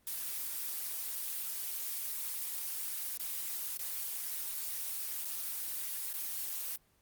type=noise with dropouts; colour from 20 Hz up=blue; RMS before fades=-38 dBFS; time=0.07-6.76 s; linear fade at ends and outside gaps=1 ms; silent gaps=3.173-3.198 / 3.773-3.792 / 5.248-5.253 / 6.13-6.139 s; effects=pink hiss -70 dBFS RMS until 7.01 s + Opus 24 kbps